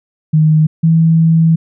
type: tone pair in turn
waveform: sine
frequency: 155.56 / 163.01 Hz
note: D#3 / E3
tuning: 0 / -19 cents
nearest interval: minor second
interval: 81 cents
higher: second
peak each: -6 dBFS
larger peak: neither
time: 0.33-0.67 / 0.83-1.56 s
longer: second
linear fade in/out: 10 ms
effects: none